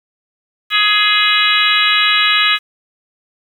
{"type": "harmonic tone with a mistuned harmonic", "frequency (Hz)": 418.7, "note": "G#4", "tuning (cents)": 14, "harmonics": [3, 4, 5, 6, 7, 8, 9], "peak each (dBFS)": [-18, -18, -18, -18, -18, -18, -18], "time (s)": [0.7, 2.59], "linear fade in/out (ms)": 50, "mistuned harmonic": 9, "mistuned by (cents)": 54, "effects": ["7-bit"]}